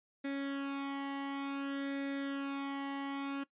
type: tone with flanger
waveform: sawtooth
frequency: 277.2 Hz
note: C#4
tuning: in tune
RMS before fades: -38 dBFS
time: 0.24-3.44 s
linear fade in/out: 10 ms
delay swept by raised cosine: 0.51 to 1.01 ms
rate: 0.56 Hz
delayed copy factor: +0.7
effects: noise-tail reverb RT60 0.1 s tail -19 dB re dry + resampled to 8000 Hz